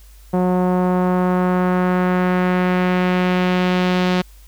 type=tone with low-pass filter sweep; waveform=sawtooth; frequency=181.7 Hz; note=F#3; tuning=31 cents flat; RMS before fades=-17 dBFS; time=0.33-4.22 s; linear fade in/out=10 ms; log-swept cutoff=800 to 3900 Hz; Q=1.3; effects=added 50 Hz sine -41 dBFS peak until 4.47 s + white hiss -52 dBFS RMS until 4.47 s